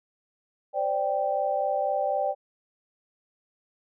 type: chord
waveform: sine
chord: C suspended second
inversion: none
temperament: equal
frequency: 523.3 / 587.3 / 784 Hz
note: C5 / D5 / G5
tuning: 0 / 0 / 0 cents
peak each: -31 / -27 / -27 dBFS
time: 0.73-2.35 s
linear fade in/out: 50 ms
effects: none